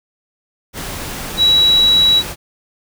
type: tone in noise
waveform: sine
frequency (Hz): 3900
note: B7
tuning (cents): -23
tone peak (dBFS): -8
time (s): 1.37-2.23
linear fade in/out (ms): 50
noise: pink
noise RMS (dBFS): -26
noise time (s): 0.73-2.36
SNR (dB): +15
effects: none